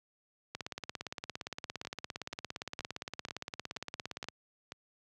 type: two click trains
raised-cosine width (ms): 0.2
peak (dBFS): -24 / -21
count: 7 / 66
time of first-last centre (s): 1.85-4.721 / 0.55-4.286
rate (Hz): 2.09 / 17.4
effects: high-pass 80 Hz 12 dB/octave